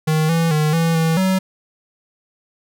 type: tone with pitch steps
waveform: square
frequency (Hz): 156.2 / 165.6 / 152.9 / 165.3 / 162.5 / 188.7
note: D#3 / E3 / D#3 / E3 / E3 / F#3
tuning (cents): +7 / +8 / -30 / +5 / -24 / +34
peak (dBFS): -15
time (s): 0.07-1.39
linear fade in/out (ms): 10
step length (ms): 220
effects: none